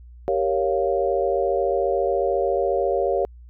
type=chord; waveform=sine; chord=G half-diminished seventh; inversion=none; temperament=equal; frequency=392 / 466.2 / 554.4 / 698.5 Hz; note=G4 / Bb4 / Db5 / F5; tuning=0 / 0 / 0 / 0 cents; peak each=-24 / -25 / -23 / -26 dBFS; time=0.28-3.25 s; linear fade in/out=0 ms; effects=added 60 Hz sine -41 dBFS peak until 3.49 s